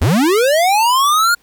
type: linear sweep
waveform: square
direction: up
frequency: 62 to 1443 Hz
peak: -11 dBFS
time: 0.01-1.35 s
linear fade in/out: 10 ms
effects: pink hiss -55 dBFS RMS until 1.42 s